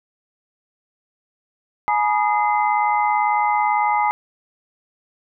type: tone cluster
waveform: sine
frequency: 842 / 960 / 1233 / 2063 Hz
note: G#5 / B5 / D#6 / C7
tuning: +24 / -49 / -16 / -25 cents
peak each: -18 / -22 / -24 / -26 dBFS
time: 1.88-4.11 s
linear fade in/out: 0 ms
effects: none